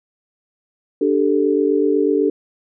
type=chord; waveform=sine; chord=D suspended fourth; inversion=none; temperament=equal; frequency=293.7 / 392 / 440 Hz; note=D4 / G4 / A4; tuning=0 / 0 / 0 cents; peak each=-18 dBFS; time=1.01-2.3 s; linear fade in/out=5 ms; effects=none